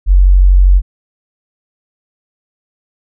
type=tone; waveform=sine; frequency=46.25 Hz; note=F#1; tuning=in tune; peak=-3 dBFS; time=0.06-0.82 s; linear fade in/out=50 ms; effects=none